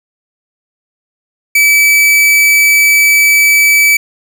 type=tone; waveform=45% pulse; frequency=2300 Hz; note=D7; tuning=37 cents flat; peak=-5 dBFS; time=1.55-3.97 s; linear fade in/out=5 ms; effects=none